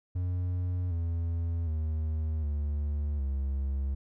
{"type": "tone with pitch steps", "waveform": "triangle", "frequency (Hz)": [90, 83.97, 78.35, 73.1, 68.21], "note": ["F#2", "E2", "D#2", "D2", "C#2"], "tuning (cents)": [-47, 33, 13, -7, -27], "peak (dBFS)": -26, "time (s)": [0.15, 3.95], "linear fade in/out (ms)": 10, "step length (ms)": 760, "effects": []}